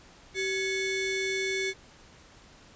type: ring-modulated tone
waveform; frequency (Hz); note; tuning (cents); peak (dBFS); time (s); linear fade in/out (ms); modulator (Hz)
35% pulse; 1296; E6; -30; -23; 0.34-1.74; 50; 912
effects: pink hiss -54 dBFS RMS until 2.75 s + resampled to 16000 Hz